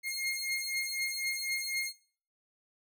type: beating tone pair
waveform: sawtooth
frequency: 2136 / 2140 Hz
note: C7 / C7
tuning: +35 / +38 cents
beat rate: 4 Hz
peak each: -31 / -32 dBFS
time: 0.03-1.93 s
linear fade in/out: 50 ms
effects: noise-tail reverb RT60 0.5 s tail -20 dB re dry